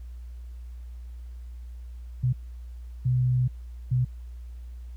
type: tone bursts at uneven times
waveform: sine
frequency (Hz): 126.1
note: B2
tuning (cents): +36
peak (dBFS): -20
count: 3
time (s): 2.23-2.33 / 3.05-3.48 / 3.91-4.05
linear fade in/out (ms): 10
effects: added 60 Hz sine -37 dBFS peak until 4.96 s + pink hiss -65 dBFS RMS until 4.96 s